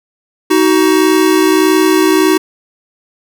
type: tone pair together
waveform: square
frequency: 313.9 / 375.5 Hz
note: D#4 / F#4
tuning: +15 / +26 cents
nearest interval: minor third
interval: 311 cents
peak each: -11 dBFS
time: 0.5-2.38 s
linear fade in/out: 10 ms
effects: none